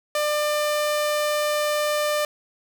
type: tone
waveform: sawtooth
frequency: 597 Hz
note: D5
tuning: 28 cents sharp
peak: -17 dBFS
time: 0.15-2.25 s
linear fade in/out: 2 ms
effects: 9-bit